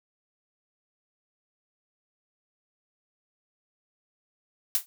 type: noise with exponential decay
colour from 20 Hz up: blue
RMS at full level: -20 dBFS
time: 4.75-4.86 s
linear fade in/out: 0 ms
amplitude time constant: 23 ms
effects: none